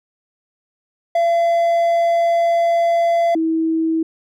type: tone pair in turn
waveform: triangle / sine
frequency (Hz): 679 / 323.3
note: F5 / E4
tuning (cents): -49 / -34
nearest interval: octave + minor second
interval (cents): 1285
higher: first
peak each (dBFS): -11 / -15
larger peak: first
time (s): 1.15-3.35 / 3.35-4.03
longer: first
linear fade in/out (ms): 5
effects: none